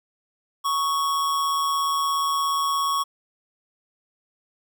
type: tone with amplitude modulation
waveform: square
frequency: 1110 Hz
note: C#6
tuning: 2 cents sharp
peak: -20 dBFS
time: 0.64-3.04 s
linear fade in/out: 20 ms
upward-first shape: sine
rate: 157 Hz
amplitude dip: 40%
effects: 10-bit